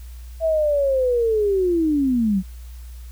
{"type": "linear sweep", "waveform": "sine", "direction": "down", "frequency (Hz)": [660, 180], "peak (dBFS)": -16, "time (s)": [0.4, 2.43], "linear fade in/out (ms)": 50, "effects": ["added 60 Hz sine -34 dBFS peak until 3.11 s", "white hiss -52 dBFS RMS until 3.11 s"]}